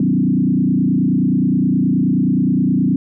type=tone with frequency modulation; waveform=sine; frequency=220 Hz; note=A3; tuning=in tune; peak=-12 dBFS; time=0-2.96 s; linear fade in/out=2 ms; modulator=29.5 Hz; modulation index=2.3; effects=none